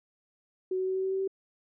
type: tone with pitch steps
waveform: sine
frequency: 372.6 / 374.8 / 376.9 / 379.1 / 381.3 / 383.5 / 385.7 Hz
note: F#4 / F#4 / F#4 / F#4 / G4 / G4 / G4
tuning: +12 / +22 / +32 / +42 / -48 / -38 / -28 cents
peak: -27 dBFS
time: 0.71-1.277 s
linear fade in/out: 5 ms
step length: 81 ms
effects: none